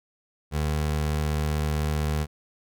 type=tone; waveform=25% pulse; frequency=75.7 Hz; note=D#2; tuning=47 cents flat; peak=-20 dBFS; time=0.51-2.27 s; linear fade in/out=50 ms; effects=none